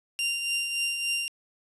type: tone with tremolo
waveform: sawtooth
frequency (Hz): 2781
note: F7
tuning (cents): -8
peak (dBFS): -21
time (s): 0.19-1.28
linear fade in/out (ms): 0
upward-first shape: triangle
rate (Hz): 3.5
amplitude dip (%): 50
effects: resampled to 24000 Hz + 10-bit